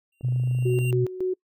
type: tone with exponential growth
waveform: square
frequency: 2767 Hz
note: F7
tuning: 17 cents flat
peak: -31 dBFS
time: 0.12-0.91 s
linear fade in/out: 5 ms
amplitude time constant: 170 ms
type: click train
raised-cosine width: 2 ms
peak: -31 dBFS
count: 18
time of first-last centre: 0.21-0.852 s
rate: 26.5 Hz
type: tone with vibrato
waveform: sine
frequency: 125.2 Hz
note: B2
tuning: 24 cents sharp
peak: -21 dBFS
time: 0.23-1.06 s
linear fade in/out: 20 ms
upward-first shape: sine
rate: 9.8 Hz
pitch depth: 12 cents each way
type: tone with tremolo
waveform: sine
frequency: 370 Hz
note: F#4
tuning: in tune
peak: -22 dBFS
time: 0.65-1.34 s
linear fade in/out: 10 ms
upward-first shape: square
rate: 3.6 Hz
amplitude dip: 70%
effects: noise-tail reverb RT60 0.1 s tail -26 dB re dry